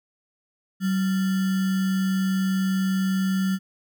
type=tone with sample-and-hold; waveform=sine; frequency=190 Hz; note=F#3; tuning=46 cents sharp; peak=-20 dBFS; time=0.8-3.59 s; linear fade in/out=50 ms; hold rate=1575 Hz; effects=none